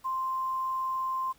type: tone with quantisation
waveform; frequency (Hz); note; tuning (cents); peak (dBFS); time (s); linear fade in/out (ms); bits
sine; 1046.5; C6; 0; -28; 0.04-1.33; 20; 9
effects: pink hiss -62 dBFS RMS until 1.38 s